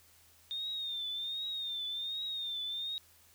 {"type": "tone with vibrato", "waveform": "sine", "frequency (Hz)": 3646, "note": "A#7", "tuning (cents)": -39, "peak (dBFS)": -35, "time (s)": [0.51, 2.98], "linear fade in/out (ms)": 0, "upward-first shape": "triangle", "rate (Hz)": 1.3, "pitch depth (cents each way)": 85, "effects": ["added 84 Hz sine -70 dBFS peak until 3.34 s", "white hiss -63 dBFS RMS until 3.34 s"]}